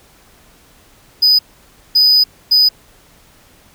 triangle tone bursts at uneven times, 4984 Hz, D#8, 2 cents sharp, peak -6 dBFS, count 3, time 1.22-1.39 / 1.95-2.24 / 2.51-2.69 s, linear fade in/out 10 ms, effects pink hiss -48 dBFS RMS until 3.74 s

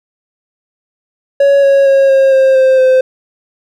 triangle tone with pitch steps, 559 / 551.9 / 545 / 538.1 / 531.3 / 524.6 / 518 Hz, C#5 / C#5 / C#5 / C5 / C5 / C5 / C5, +14 / -8 / -29 / +48 / +26 / +4 / -17 cents, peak -3 dBFS, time 1.4-3.01 s, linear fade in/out 5 ms, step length 230 ms, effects none

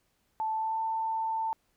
sine tone with pitch glide, 878 to 891.8 Hz, A5 to A5, -4 to +23 cents, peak -28 dBFS, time 0.4-1.53 s, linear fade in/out 0 ms, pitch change +27 cents, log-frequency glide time 0.53-0.8 s, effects pink hiss -73 dBFS RMS until 1.76 s

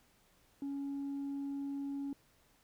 triangle tone with tanh clipping, 279.2 Hz, C#4, 13 cents sharp, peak -37 dBFS, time 0.62-2.13 s, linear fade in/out 2 ms, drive 6 dB, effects pink hiss -69 dBFS RMS until 2.63 s

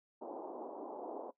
pink band-pass noise, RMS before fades -45 dBFS, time 0.21-1.31 s, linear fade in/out 10 ms, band 270 to 940 Hz, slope 48 dB/octave, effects noise-tail reverb RT60 0.1 s tail -17 dB re dry

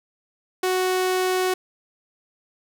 sawtooth tone, 370 Hz, F#4, in tune, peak -16 dBFS, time 0.63-1.54 s, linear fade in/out 5 ms, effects none

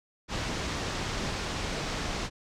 pink low-pass noise, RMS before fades -33 dBFS, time 0.28-2.3 s, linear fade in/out 50 ms, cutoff 6600 Hz, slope 24 dB/octave, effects none

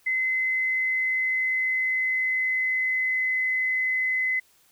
sine tone with pitch glide, 2048 to 2033 Hz, C7 to B6, -38 to +50 cents, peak -22 dBFS, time 0.06-4.4 s, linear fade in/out 10 ms, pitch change -12 cents, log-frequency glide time 0.33-3.38 s, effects white hiss -61 dBFS RMS until 4.71 s

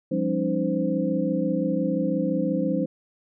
sine tone cluster, 174.9 / 200.7 / 271.6 / 306.5 / 517 Hz, F3 / G3 / C#4 / D#4 / C5, +3 / +41 / -35 / -26 / -21 cents, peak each -28 dBFS, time 0.11-2.86 s, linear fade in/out 10 ms, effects none

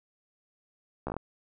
slowing click train, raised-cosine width 1 ms, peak -19 dBFS, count 6, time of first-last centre 1.07-1.166 s, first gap 14 ms, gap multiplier 1.16, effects none

